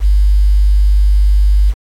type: tone with quantisation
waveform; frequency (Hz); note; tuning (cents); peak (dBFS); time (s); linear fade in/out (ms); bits
sine; 50; G1; +35; -6; 0-1.74; 50; 6
effects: AAC 64 kbps